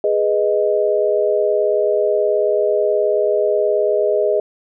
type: chord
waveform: sine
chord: G# minor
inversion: none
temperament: equal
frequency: 415.3 / 493.9 / 622.3 Hz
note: G#4 / B4 / D#5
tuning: 0 / 0 / 0 cents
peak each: -17 / -21 / -17 dBFS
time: 0.04-4.4 s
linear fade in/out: 2 ms
effects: none